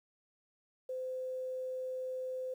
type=tone; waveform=sine; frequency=514 Hz; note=C5; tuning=31 cents flat; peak=-36 dBFS; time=0.89-2.54 s; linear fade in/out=5 ms; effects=11-bit